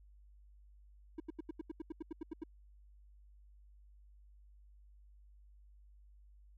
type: tone bursts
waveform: triangle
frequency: 319.6 Hz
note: D#4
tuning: 47 cents sharp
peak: -37 dBFS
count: 13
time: 1.18-2.437 s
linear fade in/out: 5 ms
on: 21 ms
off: 82 ms
effects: added 50 Hz sine -58 dBFS peak until 6.57 s